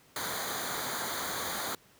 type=noise with comb filter; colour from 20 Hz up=pink; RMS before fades=-35 dBFS; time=0.16-1.75 s; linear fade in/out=2 ms; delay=0.37 ms; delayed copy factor=-0.8; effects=pink hiss -61 dBFS RMS until 1.99 s + high-pass 80 Hz 12 dB/octave